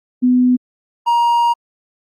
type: tone pair in turn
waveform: sine / triangle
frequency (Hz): 250 / 943.9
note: B3 / A#5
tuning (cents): +21 / +21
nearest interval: octave + major seventh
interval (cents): 2300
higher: second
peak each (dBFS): -9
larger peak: neither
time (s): 0.22-0.57 / 1.06-1.54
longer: second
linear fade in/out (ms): 20
effects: Opus 48 kbps